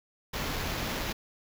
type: noise with sample-and-hold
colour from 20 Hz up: pink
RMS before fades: -33 dBFS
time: 0.33-1.13 s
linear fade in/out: 10 ms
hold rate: 8820 Hz
effects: none